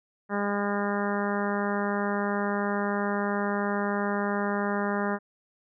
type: harmonic tone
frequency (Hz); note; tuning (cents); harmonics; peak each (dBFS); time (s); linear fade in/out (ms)
203; G#3; -39; 1 / 2 / 3 / 4 / 5 / 6 / 7 / 8 / 9; -29 / -32 / -34 / -35 / -36 / -37 / -37 / -38 / -39; 0.29-5.19; 50
effects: none